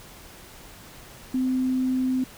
sine tone, 257.6 Hz, C4, 27 cents flat, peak -21 dBFS, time 1.34-2.24 s, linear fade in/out 5 ms, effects pink hiss -46 dBFS RMS until 2.37 s

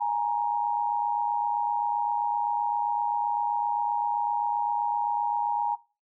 sine tone pair together, 830.6 / 938.3 Hz, G#5 / A#5, 0 / +11 cents, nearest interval major second, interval 211 cents, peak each -27 dBFS, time 0-5.76 s, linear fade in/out 20 ms, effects noise-tail reverb RT60 0.3 s tail -18 dB re dry

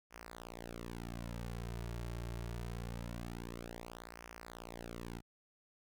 sawtooth tone with flanger, 58.3 Hz, A#1, 1 cent sharp, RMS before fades -45 dBFS, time 0.1-5.22 s, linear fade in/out 50 ms, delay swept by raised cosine 0.25 to 4.05 ms, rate 0.24 Hz, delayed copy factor -0.9, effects none

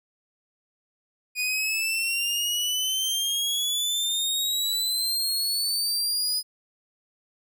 sawtooth exponential sweep, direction up, 2463 to 5000 Hz, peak -21 dBFS, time 1.35-6.43 s, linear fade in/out 50 ms, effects none

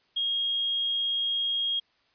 sine tone, 3261 Hz, G#7, 32 cents flat, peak -25 dBFS, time 0.16-1.8 s, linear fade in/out 10 ms, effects white hiss -67 dBFS RMS until 2.14 s + resampled to 11025 Hz

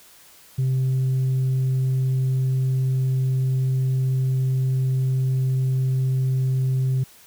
sine tone, 130.81 Hz, C3, in tune, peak -16 dBFS, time 0.58-7.04 s, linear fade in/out 10 ms, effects tanh soft clip ceiling -17 dBFS + white hiss -50 dBFS RMS until 7.26 s

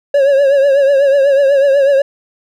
triangle tone with vibrato, 554.4 Hz, C#5, in tune, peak -5 dBFS, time 0.14-2.02 s, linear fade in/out 5 ms, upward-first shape triangle, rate 8.1 Hz, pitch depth 77 cents each way, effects none

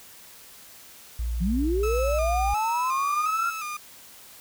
sine tone, 58.27 Hz, A#1, in tune, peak -25 dBFS, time 1.19-2.54 s, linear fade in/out 5 ms
sine linear sweep, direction up, 159.1 to 1400 Hz, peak -23 dBFS, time 1.4-3.51 s, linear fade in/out 20 ms
30% pulse tone with vibrato, 1257 Hz, D#6, 17 cents sharp, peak -28 dBFS, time 1.83-3.77 s, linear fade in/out 5 ms, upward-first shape square, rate 1.4 Hz, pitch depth 63 cents each way
effects white hiss -48 dBFS RMS until 4.4 s

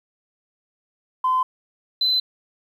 sine tone pair in turn, 1026 / 4037 Hz, C6 / B7, -34 / +37 cents, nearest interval 2 octaves, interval 2371 cents, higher second, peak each -16 dBFS, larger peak neither, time 1.24-1.43 / 2.01-2.2 s, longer neither, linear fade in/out 5 ms, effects tanh soft clip ceiling -12 dBFS + 9-bit

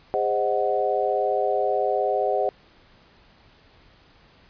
sine chord, Ab dominant seventh, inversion none, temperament equal with one note detuned, 407.9 / 523.3 / 622.3 / 740 Hz, Ab4 / C5 / Eb5 / Gb5, -31 / 0 / 0 / 0 cents, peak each -26 / -26 / -26 / -25 dBFS, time 0.14-2.49 s, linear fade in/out 0 ms, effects pink hiss -55 dBFS RMS until 4.49 s + resampled to 11025 Hz

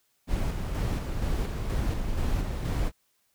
brown noise with tremolo, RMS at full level -27 dBFS, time 0.27-2.92 s, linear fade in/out 50 ms, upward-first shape square, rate 2.1 Hz, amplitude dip 35%, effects white hiss -71 dBFS RMS until 3.34 s

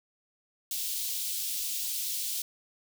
white high-pass noise, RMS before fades -33 dBFS, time 0.71-2.42 s, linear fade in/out 2 ms, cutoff 3100 Hz, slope 24 dB/octave, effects none

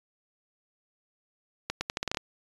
accelerating click train, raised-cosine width 0.2 ms, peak -12 dBFS, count 9, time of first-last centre 1.7-2.172 s, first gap 110 ms, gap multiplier 0.81, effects resampled to 24000 Hz

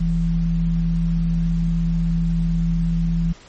sine tone pair together, 41.87 / 167.2 Hz, E1 / E3, +28 / +25 cents, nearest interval 2 octaves, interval 2397 cents, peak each -21 / -18 dBFS, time 0-3.33 s, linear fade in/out 10 ms, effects pink hiss -46 dBFS RMS until 3.48 s + MP3 32 kbps

